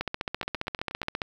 two click trains, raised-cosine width 0.3 ms, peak -21 / -13 dBFS, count 6 / 19, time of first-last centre 0.43-1.031 / 0.01-1.218 s, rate 8.32 / 14.9 Hz, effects 8-bit

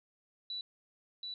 sine tone with echo, 3951 Hz, B7, in tune, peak -37 dBFS, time 0.5-0.61 s, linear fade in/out 2 ms, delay 730 ms, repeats 1, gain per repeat -2 dB, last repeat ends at 1.34 s, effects none

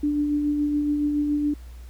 sine tone with tremolo, 293.7 Hz, D4, in tune, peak -19 dBFS, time 0.03-1.54 s, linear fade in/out 5 ms, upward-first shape sine, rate 7.1 Hz, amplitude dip 30%, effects added 60 Hz sine -38 dBFS peak until 1.89 s + pink hiss -55 dBFS RMS until 1.89 s

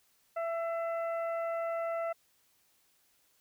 harmonic tone with a mistuned harmonic, 667 Hz, E5, 20 cents sharp, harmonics 1 / 2 / 3 / 4, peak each -32 / -40 / -47 / -55 dBFS, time 0.36-2.13 s, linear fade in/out 10 ms, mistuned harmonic 3, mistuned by +18 cents, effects white hiss -70 dBFS RMS until 3.4 s

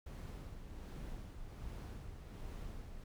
brown noise with tremolo, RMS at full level -45 dBFS, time 0.06-3.04 s, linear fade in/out 5 ms, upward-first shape sine, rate 1.3 Hz, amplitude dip 45%, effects none

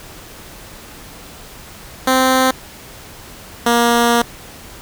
10% pulse tone pair in turn, 260 / 236.2 Hz, C4 / A#3, -11 / +23 cents, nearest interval major second, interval 166 cents, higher first, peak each -3 dBFS, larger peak neither, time 2.07-2.51 / 3.66-4.22 s, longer second, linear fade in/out 5 ms, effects pink hiss -37 dBFS RMS until 4.81 s

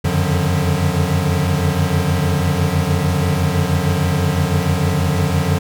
square tone cluster, 87.2 / 93.4 / 144.3 / 151.6 / 179.5 Hz, F2 / F#2 / D3 / D#3 / F3, -2 / +17 / -30 / -45 / +48 cents, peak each -22 dBFS, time 0.04-5.59 s, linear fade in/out 10 ms, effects none

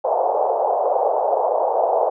white band-pass noise, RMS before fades -19 dBFS, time 0.04-2.1 s, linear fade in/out 10 ms, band 470 to 840 Hz, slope 48 dB/octave, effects none

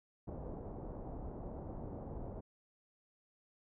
pink low-pass noise, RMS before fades -45 dBFS, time 0.27-2.41 s, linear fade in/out 10 ms, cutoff 780 Hz, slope 24 dB/octave, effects none

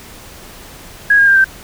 sine tone with pitch steps, 1654 / 1622.8 / 1592.1 / 1562.1 Hz, G#6 / G#6 / G6 / G6, -8 / -41 / +26 / -7 cents, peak -6 dBFS, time 1.1-1.444 s, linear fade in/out 5 ms, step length 86 ms, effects pink hiss -36 dBFS RMS until 1.63 s

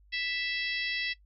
harmonic tone, 659.3 Hz, E5, in tune, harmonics 3 / 4 / 5 / 6 / 7 / 8, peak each -34 / -36 / -38 / -40 / -41 / -42 dBFS, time 0.12-1.14 s, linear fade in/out 20 ms, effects noise-tail reverb RT60 0.1 s tail -18 dB re dry + added 50 Hz sine -57 dBFS peak until 1.25 s

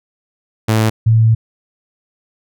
sawtooth / sine tone pair in turn, 110 / 112.25 Hz, A2 / A2, 0 / +35 cents, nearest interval unison, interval 35 cents, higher second, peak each -7 dBFS, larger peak neither, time 0.68-0.9 / 1.06-1.35 s, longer second, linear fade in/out 10 ms, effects none

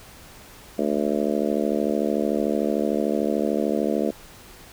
harmonic tone, 73.42 Hz, D2, in tune, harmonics 3 / 4 / 5 / 6 / 7 / 8 / 9, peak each -26 / -27 / -28 / -29 / -29 / -30 / -31 dBFS, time 0.78-4.11 s, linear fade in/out 10 ms, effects pink hiss -46 dBFS RMS until 4.72 s

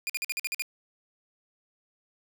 sawtooth tone bursts, 2418 Hz, D7, 50 cents sharp, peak -25 dBFS, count 8, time 0.07-0.621 s, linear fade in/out 0 ms, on 26 ms, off 49 ms, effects none

